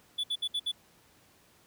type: tone bursts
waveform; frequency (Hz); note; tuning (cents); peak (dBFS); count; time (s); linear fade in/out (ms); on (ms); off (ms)
triangle; 3452; A7; -34; -27; 5; 0.18-0.718; 10; 58; 62
effects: pink hiss -62 dBFS RMS until 1.66 s + high-pass 80 Hz 12 dB/octave